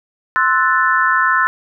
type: chord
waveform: sine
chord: F# half-diminished seventh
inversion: second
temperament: equal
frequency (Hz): 1046.5 / 1318.5 / 1480 / 1760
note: C6 / E6 / F#6 / A6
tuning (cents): 0 / 0 / 0 / 0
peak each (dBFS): -17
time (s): 0.36-1.47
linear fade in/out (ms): 0
effects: none